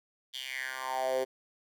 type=tone with high-pass filter sweep; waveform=10% pulse; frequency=130.81 Hz; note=C3; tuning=in tune; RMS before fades=-34 dBFS; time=0.33-1.25 s; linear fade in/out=20 ms; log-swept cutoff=3500 to 420 Hz; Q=5.1; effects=none